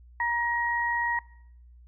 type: tone pair together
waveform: sine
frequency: 946 / 1892 Hz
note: A#5 / A#6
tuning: +25 / +25 cents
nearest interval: octave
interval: 1200 cents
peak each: -27 dBFS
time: 0.2-1.19 s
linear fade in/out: 2 ms
effects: noise-tail reverb RT60 0.7 s tail -23 dB re dry + added 60 Hz sine -49 dBFS peak until 1.87 s